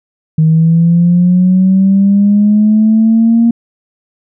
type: linear sweep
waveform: sine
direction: up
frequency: 156.7 to 233.9 Hz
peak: -4 dBFS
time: 0.38-3.51 s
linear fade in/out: 5 ms
effects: tanh soft clip ceiling 0 dBFS